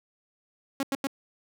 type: tone bursts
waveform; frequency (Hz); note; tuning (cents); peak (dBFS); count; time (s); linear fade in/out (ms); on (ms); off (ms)
sawtooth; 273.5; C#4; -23; -22; 3; 0.8-1.071; 2; 31; 89
effects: none